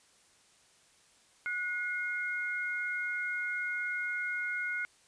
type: tone pair together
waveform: sine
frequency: 1459 / 2138 Hz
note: F#6 / C7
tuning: -25 / +37 cents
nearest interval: perfect fifth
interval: 662 cents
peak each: -34 / -35 dBFS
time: 1.46-4.85 s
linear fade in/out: 0 ms
effects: white hiss -64 dBFS RMS until 5.07 s + resampled to 22050 Hz